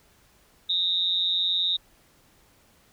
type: tone with amplitude modulation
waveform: sine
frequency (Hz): 3729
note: A#7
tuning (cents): 0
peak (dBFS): -18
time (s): 0.69-1.77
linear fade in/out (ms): 10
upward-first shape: sine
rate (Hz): 179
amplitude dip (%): 85
effects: pink hiss -60 dBFS RMS until 2.92 s